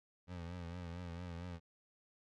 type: tone with vibrato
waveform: 25% pulse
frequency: 86.9 Hz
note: F2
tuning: 8 cents flat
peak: -40 dBFS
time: 0.27-1.6 s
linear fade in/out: 50 ms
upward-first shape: triangle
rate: 4.4 Hz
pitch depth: 78 cents each way
effects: low-pass 5000 Hz 12 dB/octave